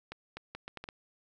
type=accelerating click train; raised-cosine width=0.3 ms; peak=-25 dBFS; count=7; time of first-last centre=0.12-0.888 s; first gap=250 ms; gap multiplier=0.72; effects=none